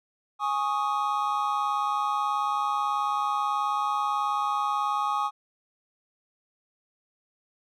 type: chord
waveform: triangle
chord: Ab suspended fourth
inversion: none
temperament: just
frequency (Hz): 830.6 / 1107.5 / 1245.9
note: Ab5 / Db6 / Eb6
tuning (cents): 0 / -2 / +2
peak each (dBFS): -27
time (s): 0.39-5.31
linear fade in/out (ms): 50
effects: none